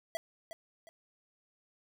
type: tone with echo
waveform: square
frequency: 659 Hz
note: E5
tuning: 1 cent flat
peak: -34 dBFS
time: 0.15-0.17 s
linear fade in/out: 0 ms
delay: 360 ms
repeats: 2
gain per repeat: -9 dB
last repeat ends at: 0.89 s
effects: none